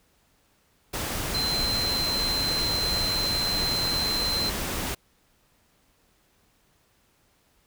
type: tone in noise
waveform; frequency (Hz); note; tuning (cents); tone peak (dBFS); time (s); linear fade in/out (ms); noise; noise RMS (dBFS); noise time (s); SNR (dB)
sine; 4096; C8; -38; -25; 1.34-4.5; 10; pink; -30; 0.93-4.95; +2
effects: pink hiss -65 dBFS RMS until 7.66 s